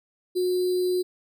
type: tone with sample-and-hold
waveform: sine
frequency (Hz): 363.1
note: F#4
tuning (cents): -33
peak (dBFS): -21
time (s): 0.35-1.03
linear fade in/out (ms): 20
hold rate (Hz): 4410
effects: none